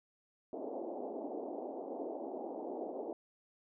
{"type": "band-pass noise", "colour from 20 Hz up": "pink", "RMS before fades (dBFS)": -42, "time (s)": [0.53, 3.13], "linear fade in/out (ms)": 2, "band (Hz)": [260, 790], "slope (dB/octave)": 48, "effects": []}